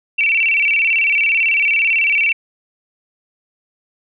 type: tone with vibrato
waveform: sine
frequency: 2492 Hz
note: D#7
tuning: 2 cents sharp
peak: -12 dBFS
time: 0.18-2.33 s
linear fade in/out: 10 ms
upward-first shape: square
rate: 18 Hz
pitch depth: 140 cents each way
effects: none